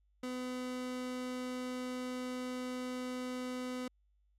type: tone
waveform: 30% pulse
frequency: 252.1 Hz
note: B3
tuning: 36 cents sharp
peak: -35 dBFS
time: 0.23-3.88 s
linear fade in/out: 5 ms
effects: added 50 Hz sine -69 dBFS peak until 4.38 s + low-pass 10000 Hz 12 dB/octave